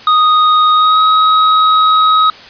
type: tone with pitch glide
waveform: square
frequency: 1244.5 to 1268.4 Hz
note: D#6 to D#6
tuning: 0 to +33 cents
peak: -7 dBFS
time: 0.07-2.3 s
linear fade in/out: 2 ms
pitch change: +33 cents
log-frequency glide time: 0.74-1 s
effects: white hiss -34 dBFS RMS until 2.49 s + resampled to 11025 Hz